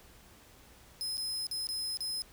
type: tone with dropouts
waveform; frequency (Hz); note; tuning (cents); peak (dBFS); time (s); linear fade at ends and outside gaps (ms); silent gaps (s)
sawtooth; 5100; D#8; +42; -31; 1.01-2.22; 0; 1.171-1.179 / 1.468-1.513 / 1.67-1.689 / 1.971-2.006
effects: added 60 Hz sine -63 dBFS peak until 2.32 s + pink hiss -58 dBFS RMS until 2.32 s